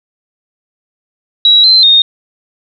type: tone with pitch steps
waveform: sine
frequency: 3880 / 4096 / 3693 Hz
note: B7 / C8 / A#7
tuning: -31 / -38 / -17 cents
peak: -3 dBFS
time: 1.45-2.02 s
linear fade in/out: 2 ms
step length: 190 ms
effects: none